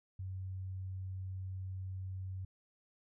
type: tone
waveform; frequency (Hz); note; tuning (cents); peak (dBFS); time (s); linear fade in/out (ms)
sine; 94.1; F#2; +30; -39; 0.19-2.45; 5
effects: none